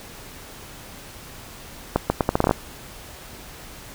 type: accelerating click train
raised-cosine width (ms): 1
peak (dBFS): -3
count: 10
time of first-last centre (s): 1.96-2.511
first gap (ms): 140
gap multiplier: 0.77
effects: pink hiss -41 dBFS RMS until 3.94 s